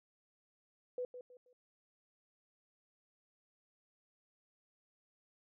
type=tone with echo; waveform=sine; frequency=497.2 Hz; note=B4; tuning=12 cents sharp; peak=-36 dBFS; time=0.98-1.05 s; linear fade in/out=2 ms; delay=160 ms; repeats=3; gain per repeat=-10 dB; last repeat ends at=1.53 s; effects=none